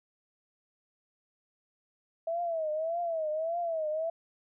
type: tone with vibrato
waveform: sine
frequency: 651 Hz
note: E5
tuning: 22 cents flat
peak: -29 dBFS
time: 2.27-4.1 s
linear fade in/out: 5 ms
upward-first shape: triangle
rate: 1.7 Hz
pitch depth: 130 cents each way
effects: none